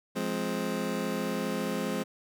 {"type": "chord", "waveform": "25% pulse", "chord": "F minor", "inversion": "none", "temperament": "just", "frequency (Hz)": [174.61, 209.5, 261.9], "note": ["F3", "Ab3", "C4"], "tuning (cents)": [0, 15, 2], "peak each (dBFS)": [-32, -29, -31], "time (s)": [0.15, 2.04], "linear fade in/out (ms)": 20, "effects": []}